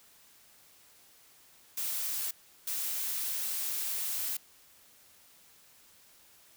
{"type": "noise bursts at uneven times", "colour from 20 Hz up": "blue", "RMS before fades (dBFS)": -34, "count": 2, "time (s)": [[1.77, 2.31], [2.67, 4.37]], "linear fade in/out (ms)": 5, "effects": ["white hiss -60 dBFS RMS until 6.56 s"]}